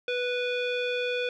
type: tone with low-pass filter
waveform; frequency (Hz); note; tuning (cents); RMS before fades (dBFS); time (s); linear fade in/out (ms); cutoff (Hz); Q
square; 492.9; B4; -3; -29; 0.08-1.29; 2; 3000; 6.9
effects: none